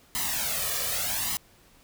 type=noise with flanger; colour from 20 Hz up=white; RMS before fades=-29 dBFS; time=0.15-1.37 s; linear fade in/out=0 ms; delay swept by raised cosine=0.98 to 1.73 ms; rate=0.82 Hz; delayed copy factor=+0.85; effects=pink hiss -58 dBFS RMS until 1.83 s